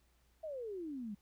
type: exponential sweep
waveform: sine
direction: down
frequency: 659 to 196 Hz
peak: -40 dBFS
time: 0.43-1.15 s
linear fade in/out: 10 ms
effects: added 60 Hz sine -70 dBFS peak until 1.21 s + pink hiss -75 dBFS RMS until 1.21 s